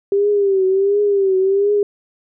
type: tone with vibrato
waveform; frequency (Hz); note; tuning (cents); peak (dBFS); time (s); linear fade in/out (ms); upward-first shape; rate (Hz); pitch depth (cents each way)
sine; 394.3; G4; +10; -12; 0.12-1.83; 2; triangle; 1.4; 92
effects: none